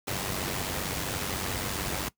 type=noise with amplitude modulation; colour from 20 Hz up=pink; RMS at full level=-29 dBFS; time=0.07-2.09 s; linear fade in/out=10 ms; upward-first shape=sine; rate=95.6 Hz; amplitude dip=55%; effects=noise-tail reverb RT60 0.1 s tail -20 dB re dry + high-pass 60 Hz 12 dB/octave